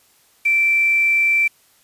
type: tone with quantisation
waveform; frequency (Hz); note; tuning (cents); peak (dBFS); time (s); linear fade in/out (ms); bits
sine; 2339; D7; -8; -13; 0.45-1.48; 10; 6
effects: white hiss -56 dBFS RMS until 1.83 s + resampled to 32000 Hz